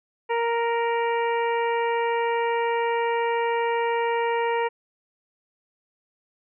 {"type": "harmonic tone", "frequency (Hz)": 466.4, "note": "A#4", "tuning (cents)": 1, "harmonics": [1, 2, 3, 4, 5, 6], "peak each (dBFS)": [-24, -25, -38, -33, -35, -40], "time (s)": [0.29, 4.69], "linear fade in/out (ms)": 20, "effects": []}